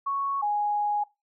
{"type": "tone pair in turn", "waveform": "sine", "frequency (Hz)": [1108.7, 829.3], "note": ["C#6", "G#5"], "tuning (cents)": [0, -3], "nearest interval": "perfect fourth", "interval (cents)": 503, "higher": "first", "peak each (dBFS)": [-25, -23], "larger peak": "second", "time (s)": [[0.06, 0.42], [0.42, 1.04]], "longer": "second", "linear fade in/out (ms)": 10, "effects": ["noise-tail reverb RT60 0.2 s tail -18 dB re dry"]}